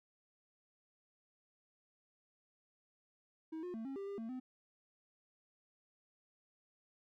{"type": "tone with pitch steps", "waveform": "triangle", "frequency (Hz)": [319.4, 358.1, 224, 271, 395.4, 400.1, 226, 255.5], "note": ["D#4", "F4", "A3", "C#4", "G4", "G4", "A3", "C4"], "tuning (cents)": [45, 43, 31, -39, 15, 35, 47, -41], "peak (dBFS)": -39, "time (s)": [3.52, 4.4], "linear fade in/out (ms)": 10, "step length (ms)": 110, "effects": []}